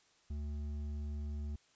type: tone with hard clipping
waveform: sine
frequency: 73.42 Hz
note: D2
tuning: in tune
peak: -39 dBFS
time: 0.3-1.56 s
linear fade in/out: 5 ms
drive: 7 dB
effects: white hiss -69 dBFS RMS until 1.75 s + resampled to 16000 Hz